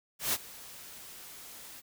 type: noise with ADSR envelope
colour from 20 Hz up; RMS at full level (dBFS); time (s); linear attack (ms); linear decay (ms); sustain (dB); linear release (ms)
white; -28; 0.19-1.82; 140; 42; -20; 33
effects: none